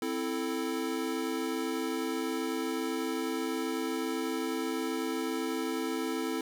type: chord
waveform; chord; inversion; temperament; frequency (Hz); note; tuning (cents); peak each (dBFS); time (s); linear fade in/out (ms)
square; A minor; first; equal; 261.6 / 329.6 / 440; C4 / E4 / A4; 0 / 0 / 0; -36 / -35 / -37; 0.02-6.41; 2
effects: none